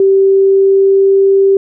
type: tone with pitch glide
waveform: sine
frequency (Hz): 388.4 to 390.9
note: G4 to G4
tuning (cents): -16 to -5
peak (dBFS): -5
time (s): 0-1.57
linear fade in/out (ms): 2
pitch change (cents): +11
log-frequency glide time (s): 0.12-1.24
effects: none